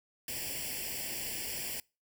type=noise with comb filter; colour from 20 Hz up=white; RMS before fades=-38 dBFS; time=0.28-1.8 s; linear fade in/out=2 ms; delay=0.39 ms; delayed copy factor=+0.9; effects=noise-tail reverb RT60 0.3 s tail -25 dB re dry